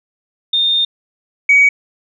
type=tone pair in turn; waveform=sine; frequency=3642 / 2259 Hz; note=A#7 / C#7; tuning=-41 / +32 cents; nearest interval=minor sixth; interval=827 cents; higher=first; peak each=-11 / -5 dBFS; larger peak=second; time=0.53-0.85 / 1.49-1.69 s; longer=first; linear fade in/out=5 ms; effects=tanh soft clip ceiling -2 dBFS